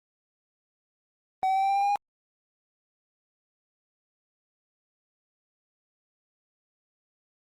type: tone with pitch steps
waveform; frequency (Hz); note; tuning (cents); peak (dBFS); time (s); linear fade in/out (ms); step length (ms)
triangle; 758 / 765.9 / 773.9 / 782 / 790.2 / 798.4 / 806.8 / 815.2; F#5 / G5 / G5 / G5 / G5 / G5 / G5 / G#5; +42 / -40 / -22 / -4 / +14 / +32 / +50 / -32; -20; 1.43-1.958; 0; 66
effects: Opus 32 kbps